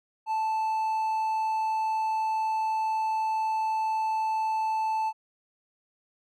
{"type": "tone", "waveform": "triangle", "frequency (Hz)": 878, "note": "A5", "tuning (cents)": -4, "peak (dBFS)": -23, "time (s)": [0.26, 5.13], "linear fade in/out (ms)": 50, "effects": []}